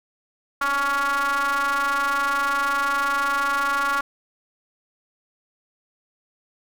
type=ring-modulated tone; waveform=square; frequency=138.59 Hz; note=C#3; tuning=in tune; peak=-18 dBFS; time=0.61-4.01 s; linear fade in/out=5 ms; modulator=1260 Hz; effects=none